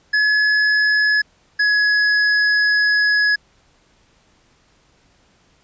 square tone pair in turn, 1700 / 1683.4 Hz, G#6 / G#6, +40 / +23 cents, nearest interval unison, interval 17 cents, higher first, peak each -14 dBFS, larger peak neither, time 0.13-1.22 / 1.59-3.36 s, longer second, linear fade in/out 10 ms, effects pink hiss -57 dBFS RMS until 5.63 s + resampled to 16000 Hz

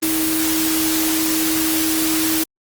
sine tone in noise, 319.1 Hz, D#4, 44 cents sharp, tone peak -19 dBFS, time 0.02-2.44 s, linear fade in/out 10 ms, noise white, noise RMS -21 dBFS, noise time 0.02-2.44 s, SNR -1 dB, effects Opus 24 kbps

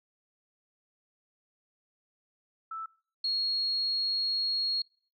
sine tone pair in turn, 1318.5 / 4299 Hz, E6 / C8, 0 / +46 cents, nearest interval octave + minor sixth, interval 2046 cents, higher second, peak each -35 / -27 dBFS, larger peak second, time 2.71-2.86 / 3.24-4.82 s, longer second, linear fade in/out 5 ms, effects noise-tail reverb RT60 0.5 s tail -25 dB re dry

